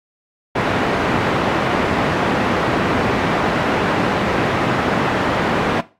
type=band-pass noise; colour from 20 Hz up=pink; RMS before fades=-18 dBFS; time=0.55-5.81 s; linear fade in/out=10 ms; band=150 to 1800 Hz; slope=12 dB/octave; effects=noise-tail reverb RT60 0.3 s tail -17 dB re dry + AAC 64 kbps